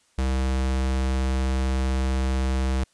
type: tone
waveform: square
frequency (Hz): 65.41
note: C2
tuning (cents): 0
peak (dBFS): -22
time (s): 0.18-2.84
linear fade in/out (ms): 5
effects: white hiss -63 dBFS RMS until 2.93 s + resampled to 22050 Hz